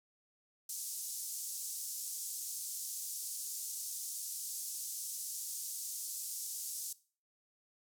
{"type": "band-pass noise", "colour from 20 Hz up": "pink", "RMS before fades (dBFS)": -42, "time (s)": [0.69, 6.93], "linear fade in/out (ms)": 5, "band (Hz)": [6000, 14000], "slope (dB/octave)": 24, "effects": ["noise-tail reverb RT60 0.4 s tail -19 dB re dry"]}